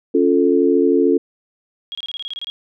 sine chord, Db augmented, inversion none, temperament equal with one note detuned, 277.2 / 350.4 / 440 Hz, Db4 / F4 / A4, 0 / +6 / 0 cents, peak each -16 dBFS, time 0.14-1.18 s, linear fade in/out 10 ms
sine tone bursts, 3286 Hz, G#7, 19 cents flat, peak -25 dBFS, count 11, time 1.92-2.5 s, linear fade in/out 0 ms, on 30 ms, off 25 ms
effects none

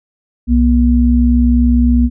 sine tone pair together, 63.7 / 240.5 Hz, C2 / B3, -46 / -46 cents, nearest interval octave + major seventh, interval 2300 cents, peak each -10 dBFS, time 0.47-2.1 s, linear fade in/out 50 ms, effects none

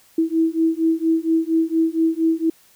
sine beating tone pair, 323.2 / 327.5 Hz, E4 / E4, -34 / -11 cents, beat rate 4.3 Hz, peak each -19 dBFS, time 0.18-2.5 s, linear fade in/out 5 ms, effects white hiss -54 dBFS RMS until 2.75 s

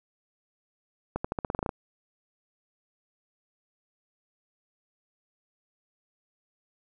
accelerating click train, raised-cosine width 1 ms, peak -15 dBFS, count 11, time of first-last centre 1.16-1.692 s, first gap 85 ms, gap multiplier 0.89, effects none

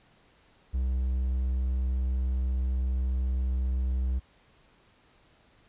triangle tone, 63.9 Hz, C2, 40 cents flat, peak -23 dBFS, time 0.73-4.2 s, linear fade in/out 20 ms, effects pink hiss -62 dBFS RMS until 5.68 s + resampled to 8000 Hz

